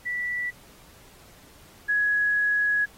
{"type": "tone pair in turn", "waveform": "sine", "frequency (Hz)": [1960, 1674.5], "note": ["B6", "G#6"], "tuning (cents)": [-14, 14], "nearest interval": "minor third", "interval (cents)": 272, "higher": "first", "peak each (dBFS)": [-26, -20], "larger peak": "second", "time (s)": [[0.05, 0.51], [1.88, 2.86]], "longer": "second", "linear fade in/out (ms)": 20, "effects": ["pink hiss -53 dBFS RMS until 2.97 s", "AAC 48 kbps"]}